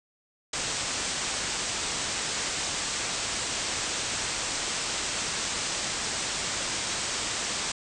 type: low-pass noise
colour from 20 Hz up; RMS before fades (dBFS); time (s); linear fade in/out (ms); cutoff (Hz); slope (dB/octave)
white; -31; 0.53-7.72; 5; 8500; 96
effects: none